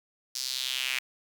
sawtooth tone with high-pass filter sweep, 130 Hz, C3, 11 cents flat, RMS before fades -32 dBFS, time 0.35-0.99 s, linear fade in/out 5 ms, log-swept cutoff 5200 to 2300 Hz, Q 3.1, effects none

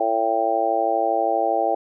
harmonic tone, 112.5 Hz, A2, 39 cents sharp, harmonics 3 / 4 / 5 / 6 / 7, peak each -28 / -28 / -25 / -23 / -22 dBFS, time 0-1.75 s, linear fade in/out 5 ms, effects none

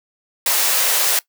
white high-pass noise, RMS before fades -17 dBFS, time 0.46-1.19 s, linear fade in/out 2 ms, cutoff 440 Hz, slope 24 dB/octave, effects noise-tail reverb RT60 0.1 s tail -20 dB re dry

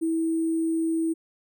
sine tone with sample-and-hold, 325.7 Hz, E4, 21 cents flat, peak -22 dBFS, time 0.01-1.14 s, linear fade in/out 20 ms, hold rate 8820 Hz, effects none

